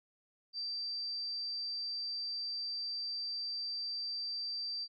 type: tone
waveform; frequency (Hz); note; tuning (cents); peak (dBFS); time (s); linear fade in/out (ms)
sine; 4678; D8; -8; -36; 0.53-4.88; 50
effects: none